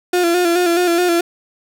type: tone with vibrato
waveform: 35% pulse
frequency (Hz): 348.8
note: F4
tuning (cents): -2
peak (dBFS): -11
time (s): 0.13-1.21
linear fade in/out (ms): 5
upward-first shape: square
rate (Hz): 4.7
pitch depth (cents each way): 44
effects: none